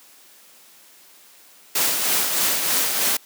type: noise with tremolo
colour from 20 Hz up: white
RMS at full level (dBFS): -19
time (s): 1.75-3.17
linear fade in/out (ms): 5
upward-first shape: triangle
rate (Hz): 3.2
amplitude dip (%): 45
effects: white hiss -50 dBFS RMS until 3.25 s + high-pass 200 Hz 12 dB/octave